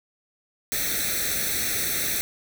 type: noise with comb filter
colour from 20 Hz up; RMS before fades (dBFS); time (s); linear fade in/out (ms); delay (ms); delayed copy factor
white; -26; 0.72-2.21; 0; 0.5; +0.9
effects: none